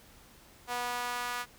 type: tone with high-pass filter sweep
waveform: sawtooth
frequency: 243.9 Hz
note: B3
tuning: 21 cents flat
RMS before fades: -35 dBFS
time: 0.67-1.46 s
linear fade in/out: 50 ms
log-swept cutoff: 790 to 1200 Hz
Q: 1.7
effects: pink hiss -57 dBFS RMS until 1.58 s